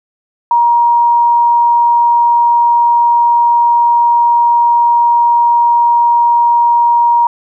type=tone; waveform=sine; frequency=946 Hz; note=A#5; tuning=25 cents sharp; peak=-6 dBFS; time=0.51-7.27 s; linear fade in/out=2 ms; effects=none